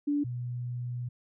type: tone pair in turn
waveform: sine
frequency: 290 / 122.42 Hz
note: D4 / B2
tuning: -22 / -15 cents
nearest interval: octave + minor third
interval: 1493 cents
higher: first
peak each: -25 / -32 dBFS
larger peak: first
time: 0.07-0.24 / 0.24-1.09 s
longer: second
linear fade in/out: 10 ms
effects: none